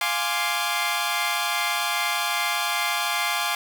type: chord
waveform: 15% pulse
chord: D half-diminished seventh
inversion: first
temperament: equal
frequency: 698.5 / 830.6 / 1046.5 / 1174.7 Hz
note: F5 / Ab5 / C6 / D6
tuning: 0 / 0 / 0 / 0 cents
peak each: -23 / -22 / -22 / -22 dBFS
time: 0.01-3.55 s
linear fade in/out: 2 ms
effects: none